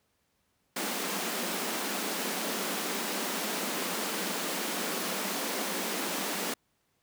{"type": "high-pass noise", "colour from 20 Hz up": "pink", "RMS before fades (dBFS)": -33, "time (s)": [0.76, 6.54], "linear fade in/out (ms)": 5, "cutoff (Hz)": 180, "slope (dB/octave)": 96, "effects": ["pink hiss -74 dBFS RMS until 7.02 s", "high-pass 60 Hz 12 dB/octave"]}